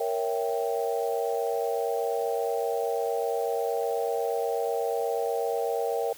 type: chord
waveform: sine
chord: A# diminished seventh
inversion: none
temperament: equal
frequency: 466.2 / 554.4 / 659.3 / 784 Hz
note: A#4 / C#5 / E5 / G5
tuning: 0 / 0 / 0 / 0 cents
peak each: -28 / -33 / -33 / -32 dBFS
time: 0-6.13 s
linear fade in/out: 5 ms
effects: white hiss -48 dBFS RMS until 6.17 s